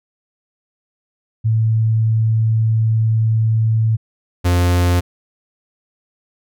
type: tone pair in turn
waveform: sine / 45% pulse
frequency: 111.3 / 88.34 Hz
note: A2 / F2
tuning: +20 / +20 cents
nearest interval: major third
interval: 400 cents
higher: first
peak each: -12 dBFS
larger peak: neither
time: 1.44-3.97 / 4.44-5.01 s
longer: first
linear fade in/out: 20 ms
effects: none